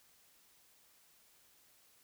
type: silence
effects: white hiss -67 dBFS RMS until 2.03 s